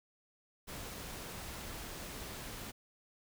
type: noise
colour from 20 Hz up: pink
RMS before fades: -45 dBFS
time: 0.67-2.72 s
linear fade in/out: 20 ms
effects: none